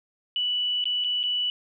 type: tone with dropouts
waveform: sine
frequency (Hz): 2960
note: F#7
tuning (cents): 0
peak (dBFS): -23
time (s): 0.36-1.5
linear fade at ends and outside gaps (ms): 1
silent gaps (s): 0.841-0.855 / 1.04-1.045 / 1.231-1.237
effects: none